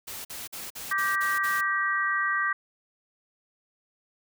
white noise bursts, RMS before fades -38 dBFS, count 7, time 0.07-1.612 s, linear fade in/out 10 ms, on 180 ms, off 47 ms
sine chord, G minor, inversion second, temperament equal with one note detuned, 1174.7 / 1568 / 1908.2 Hz, D6 / G6 / Bb6, 0 / 0 / +40 cents, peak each -28 dBFS, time 0.91-2.53 s, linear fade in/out 5 ms
effects none

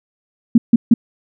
sine tone bursts, 232.3 Hz, A#3, 6 cents flat, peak -4 dBFS, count 3, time 0.55-0.94 s, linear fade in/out 5 ms, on 30 ms, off 150 ms, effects none

